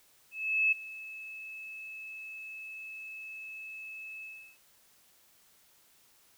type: tone with ADSR envelope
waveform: sine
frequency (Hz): 2600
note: E7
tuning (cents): -24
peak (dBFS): -22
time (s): 0.31-4.58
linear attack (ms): 410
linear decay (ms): 11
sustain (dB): -19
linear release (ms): 350
effects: white hiss -64 dBFS RMS until 6.37 s